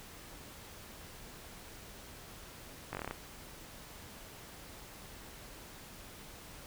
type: slowing click train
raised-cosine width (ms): 0.5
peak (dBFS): -23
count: 8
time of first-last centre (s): 2.93-3.11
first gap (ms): 19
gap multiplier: 1.1
effects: pink hiss -51 dBFS RMS until 6.66 s